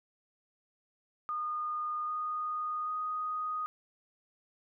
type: tone with pitch steps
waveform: sine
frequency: 1223 / 1233.6 / 1244.4 Hz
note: D#6 / D#6 / D#6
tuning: -30 / -15 / 0 cents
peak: -32 dBFS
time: 1.29-3.66 s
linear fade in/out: 0 ms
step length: 790 ms
effects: none